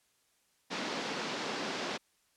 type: band-pass noise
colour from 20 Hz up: pink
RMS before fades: -37 dBFS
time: 0.7-1.98 s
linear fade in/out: 20 ms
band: 200 to 5600 Hz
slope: 24 dB/octave
effects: white hiss -72 dBFS RMS until 2.36 s + low-pass 11000 Hz 12 dB/octave